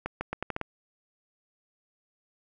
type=accelerating click train; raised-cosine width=0.5 ms; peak=-16 dBFS; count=7; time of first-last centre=0.06-0.613 s; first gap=150 ms; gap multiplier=0.8; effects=none